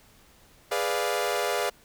sawtooth chord, G# diminished seventh, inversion none, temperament equal, 415.3 / 493.9 / 587.3 / 698.5 Hz, G#4 / B4 / D5 / F5, 0 / 0 / 0 / 0 cents, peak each -27 dBFS, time 0.71-1.7 s, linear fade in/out 10 ms, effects pink hiss -57 dBFS RMS until 1.84 s

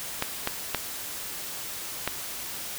clicks, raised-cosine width 0.3 ms, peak -9 dBFS, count 4, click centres 0.224 / 0.474 / 0.747 / 2.076 s, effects white hiss -36 dBFS RMS until 2.78 s

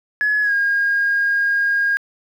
sine tone with pitch glide, 1696 to 1625 Hz, G#6 to G#6, +36 to -38 cents, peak -14 dBFS, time 0.21-1.97 s, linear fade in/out 0 ms, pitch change -74 cents, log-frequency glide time 0.42-0.53 s, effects tanh soft clip ceiling -10 dBFS + 8-bit

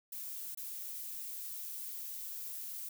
violet noise with dropouts, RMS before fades -43 dBFS, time 0.12-2.89 s, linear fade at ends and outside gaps 5 ms, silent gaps 0.549-0.573 s, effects none

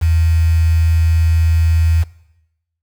sine tone with quantisation, 81.8 Hz, E2, 13 cents flat, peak -10 dBFS, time 0.01-2.04 s, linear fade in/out 20 ms, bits 5, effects noise-tail reverb RT60 0.9 s tail -20 dB re dry

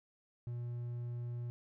triangle tone, 120.2 Hz, B2, 46 cents flat, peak -36 dBFS, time 0.47-1.5 s, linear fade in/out 0 ms, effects none

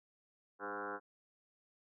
sine tone with frequency modulation, 920 Hz, A#5, 23 cents flat, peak -39 dBFS, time 0.59-1 s, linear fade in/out 50 ms, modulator 103 Hz, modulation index 6, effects high-pass 150 Hz 12 dB/octave

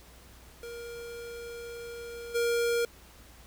square tone with level steps, 470.8 Hz, A#4, 17 cents sharp, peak -40 / -26 dBFS, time 0.63-2.85 s, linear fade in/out 2 ms, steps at 2.34 s, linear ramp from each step 20 ms, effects added 60 Hz sine -55 dBFS peak until 3.46 s + pink hiss -55 dBFS RMS until 3.46 s

